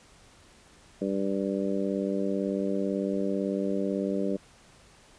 harmonic tone, 98 Hz, G2, in tune, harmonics 2 / 3 / 4 / 5 / 6, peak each -30 / -32 / -33 / -34 / -35 dBFS, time 1.01-4.37 s, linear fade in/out 10 ms, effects pink hiss -56 dBFS RMS until 5.18 s + resampled to 22050 Hz

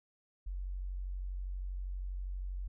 sine tone, 46.25 Hz, F#1, in tune, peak -36 dBFS, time 0.46-2.68 s, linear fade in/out 10 ms, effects none

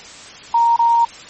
sine tone with dropouts, 932.3 Hz, A#5, in tune, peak -10 dBFS, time 0.54-1.05 s, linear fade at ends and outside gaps 5 ms, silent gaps 0.763-0.79 s, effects white hiss -37 dBFS RMS until 1.29 s + MP3 32 kbps

